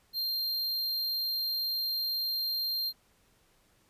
square tone, 4186 Hz, C8, in tune, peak -30 dBFS, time 0.13-2.93 s, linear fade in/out 50 ms, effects pink hiss -67 dBFS RMS until 3.89 s + resampled to 32000 Hz

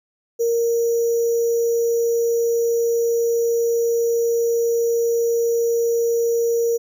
sine tone with sample-and-hold, 466.2 Hz, A#4, in tune, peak -16 dBFS, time 0.39-6.78 s, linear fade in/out 20 ms, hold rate 6300 Hz, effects none

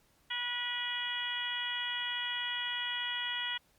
harmonic tone with a mistuned harmonic, 485.9 Hz, B4, 28 cents flat, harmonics 2 / 3 / 4 / 5 / 6 / 7, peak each -44 / -43 / -38 / -46 / -39 / -38 dBFS, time 0.3-3.58 s, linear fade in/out 10 ms, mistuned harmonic 7, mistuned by -37 cents, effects pink hiss -69 dBFS RMS until 3.78 s + Opus 48 kbps

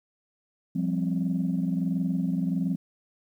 sine chord, F suspended second, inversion none, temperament equal, 174.61 / 196 / 261.6 Hz, F3 / G3 / C4, 0 / 0 / 0 cents, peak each -26 / -29 / -29 dBFS, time 0.75-2.76 s, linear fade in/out 10 ms, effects tanh soft clip ceiling -17 dBFS + 10-bit

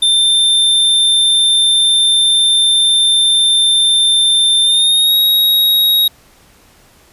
square tone with pitch glide, 3578 to 3789 Hz, A7 to A#7, +28 to +27 cents, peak -9 dBFS, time 0.02-6.08 s, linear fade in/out 5 ms, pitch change +99 cents, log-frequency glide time 4.63-5.15 s, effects pink hiss -47 dBFS RMS until 7.12 s + resampled to 32000 Hz

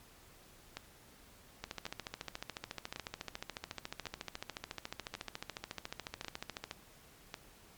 two click trains, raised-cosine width 0.2 ms, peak -23 / -22 dBFS, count 7 / 72, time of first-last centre 0.77-7.342 / 1.64-6.711 s, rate 0.913 / 14 Hz, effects pink hiss -60 dBFS RMS until 7.77 s + MP3 96 kbps

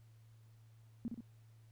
sine tone with echo, 233.1 Hz, A#3, in tune, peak -36 dBFS, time 1.05-1.08 s, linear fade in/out 0 ms, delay 63 ms, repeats 2, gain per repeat -4 dB, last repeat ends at 1.206 s, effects added 112 Hz sine -59 dBFS peak until 1.71 s + pink hiss -75 dBFS RMS until 1.71 s

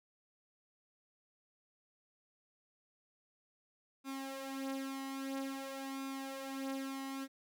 sawtooth tone with flanger, 270 Hz, C#4, 45 cents flat, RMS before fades -42 dBFS, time 4.04-7.28 s, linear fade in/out 50 ms, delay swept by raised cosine 0.81 to 4.71 ms, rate 0.5 Hz, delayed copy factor +0.65, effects none

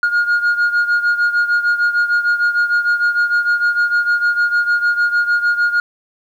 sine beating tone pair, 1425 / 1431.6 Hz, F6 / F6, +34 / +42 cents, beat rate 6.6 Hz, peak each -12 / -16 dBFS, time 0.03-5.8 s, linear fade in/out 2 ms, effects tanh soft clip ceiling -10 dBFS + 8-bit

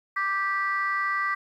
sine chord, G major, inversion second, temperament just, 1176 / 1568 / 1960 Hz, D6 / G6 / B6, +2 / 0 / -14 cents, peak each -26 / -31 / -27 dBFS, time 0.16-1.35 s, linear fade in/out 10 ms, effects tanh soft clip ceiling -16 dBFS + 10-bit

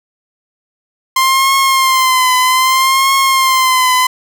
sawtooth tone with vibrato, 1047 Hz, C6, 1 cent sharp, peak -5 dBFS, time 1.16-4.07 s, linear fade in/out 5 ms, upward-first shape triangle, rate 0.63 Hz, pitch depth 63 cents each way, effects none

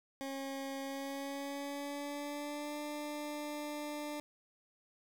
20% pulse tone with pitch glide, 272 to 296.6 Hz, C#4 to D4, -33 to +17 cents, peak -34 dBFS, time 0.21-4.2 s, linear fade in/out 0 ms, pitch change +150 cents, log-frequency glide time 0.81-2.79 s, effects 10-bit

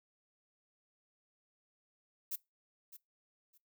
violet noise with echo, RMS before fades -38 dBFS, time 2.31-2.36 s, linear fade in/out 10 ms, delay 610 ms, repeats 2, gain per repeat -14 dB, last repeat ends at 3.58 s, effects noise-tail reverb RT60 0.2 s tail -22 dB re dry

